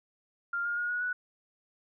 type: tone with pitch steps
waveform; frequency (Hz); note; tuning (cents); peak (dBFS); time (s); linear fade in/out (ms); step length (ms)
sine; 1396.9 / 1416.4 / 1436.2 / 1456.2 / 1476.5; F6 / F6 / F6 / F#6 / F#6; 0 / +24 / +48 / -28 / -4; -29; 0.53-1.13; 5; 120
effects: none